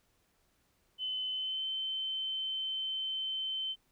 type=tone with pitch glide; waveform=sine; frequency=3038 to 3082 Hz; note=F#7 to G7; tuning=+45 to -30 cents; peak=-33 dBFS; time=0.98-3.76 s; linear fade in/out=50 ms; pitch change=+25 cents; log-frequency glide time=1.31-1.66 s; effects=pink hiss -73 dBFS RMS until 3.91 s